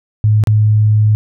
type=tone with dropouts; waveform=sine; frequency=106.9 Hz; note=A2; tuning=49 cents flat; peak=-7 dBFS; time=0.24-1.15 s; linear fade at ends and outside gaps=0 ms; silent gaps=0.438-0.472 s; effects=none